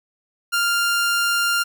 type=tone; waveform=sawtooth; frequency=1396.9 Hz; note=F6; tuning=in tune; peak=-14 dBFS; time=0.52-1.64 s; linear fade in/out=20 ms; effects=none